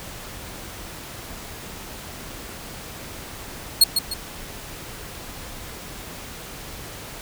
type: tone with echo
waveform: sawtooth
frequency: 4301 Hz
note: C8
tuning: 47 cents sharp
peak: -6 dBFS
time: 3.81-3.84 s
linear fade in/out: 5 ms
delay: 150 ms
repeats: 2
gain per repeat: -8 dB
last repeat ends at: 4.14 s
effects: pink hiss -37 dBFS RMS until 7.21 s